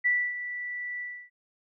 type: tone with ADSR envelope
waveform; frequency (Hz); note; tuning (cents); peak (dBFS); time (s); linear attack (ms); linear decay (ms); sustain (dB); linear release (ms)
sine; 1965; B6; -9; -20; 0.04-1.3; 21; 270; -12; 300
effects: none